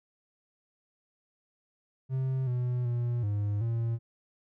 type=tone with pitch steps; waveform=triangle; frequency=131.6 / 123.7 / 120.2 / 102.8 / 115.6 Hz; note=C3 / B2 / B2 / G#2 / A#2; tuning=+10 / +3 / -46 / -17 / -14 cents; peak=-25 dBFS; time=2.09-3.99 s; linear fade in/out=50 ms; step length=380 ms; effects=none